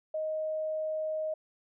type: tone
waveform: sine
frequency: 625 Hz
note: D#5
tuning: 8 cents sharp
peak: -30 dBFS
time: 0.14-1.34 s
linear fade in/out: 5 ms
effects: none